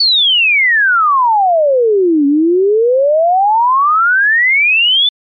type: exponential two-way sweep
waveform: sine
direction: down then up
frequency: 4559 to 277.2 to 3551 Hz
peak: -7 dBFS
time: 0-5.09 s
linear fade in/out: 5 ms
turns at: 2.26 s
effects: MP3 48 kbps